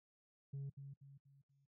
sine tone with echo, 138.59 Hz, C#3, in tune, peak -40 dBFS, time 0.53-0.7 s, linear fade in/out 10 ms, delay 240 ms, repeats 4, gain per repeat -8 dB, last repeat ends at 1.66 s, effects noise-tail reverb RT60 0.1 s tail -21 dB re dry + tanh soft clip ceiling -41 dBFS

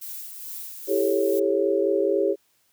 violet noise with tremolo, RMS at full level -35 dBFS, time 0.01-1.4 s, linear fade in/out 10 ms, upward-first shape sine, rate 2.3 Hz, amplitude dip 40%
sine chord, A dominant seventh, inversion second, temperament just, 330 / 396 / 440 / 550 Hz, E4 / G4 / A4 / C#5, +2 / +18 / 0 / -14 cents, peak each -27 / -22 / -27 / -25 dBFS, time 0.87-2.36 s, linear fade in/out 50 ms
effects white hiss -66 dBFS RMS until 2.72 s + high-pass 60 Hz 12 dB/octave

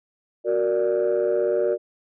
sine chord, Gb augmented, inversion none, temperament equal, 370 / 466.2 / 587.3 Hz, Gb4 / Bb4 / D5, 0 / 0 / 0 cents, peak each -22 dBFS, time 0.44-1.78 s, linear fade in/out 50 ms, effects tanh soft clip ceiling -14 dBFS

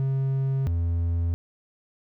triangle tone pair in turn, 134.6 / 84.79 Hz, C3 / E2, +49 / +49 cents, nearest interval minor sixth, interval 800 cents, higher first, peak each -20 dBFS, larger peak neither, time 0-0.67 / 0.67-1.34 s, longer neither, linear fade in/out 0 ms, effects none

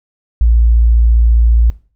sine tone, 57.4 Hz, A#1, 26 cents flat, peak -6 dBFS, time 0.41-1.7 s, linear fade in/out 0 ms, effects noise-tail reverb RT60 0.4 s tail -19 dB re dry

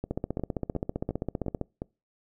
two click trains, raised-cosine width 2 ms, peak -16 / -19 dBFS, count 24 / 6, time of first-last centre 0.11-1.613 / 0.04-1.819 s, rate 15.3 / 2.81 Hz, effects noise-tail reverb RT60 0.3 s tail -26 dB re dry

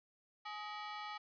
sawtooth ring-modulated tone, 1049 Hz, C6, 4 cents sharp, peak -36 dBFS, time 0.45-1.18 s, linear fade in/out 10 ms, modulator 208 Hz, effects resampled to 11025 Hz

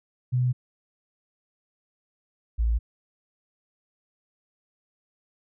sine tone pair in turn, 125.3 / 56.66 Hz, B2 / A#1, +25 / -49 cents, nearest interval octave + major second, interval 1374 cents, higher first, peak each -20 dBFS, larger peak neither, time 0.32-0.53 / 2.58-2.79 s, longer neither, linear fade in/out 20 ms, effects none

